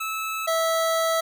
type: tone pair in turn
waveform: 25% pulse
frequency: 1305 / 653.9 Hz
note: E6 / E5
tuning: -18 / -14 cents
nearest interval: octave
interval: 1196 cents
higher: first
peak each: -23 / -17 dBFS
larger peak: second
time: 0-0.47 / 0.47-1.21 s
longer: second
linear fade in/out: 10 ms
effects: none